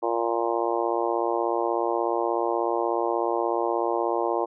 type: harmonic tone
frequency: 116.54 Hz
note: A#2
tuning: in tune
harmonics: 3 / 4 / 5 / 6 / 7 / 8 / 9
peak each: -28 / -29 / -30 / -31 / -31 / -32 / -33 dBFS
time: 0.02-4.46 s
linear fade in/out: 20 ms
effects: none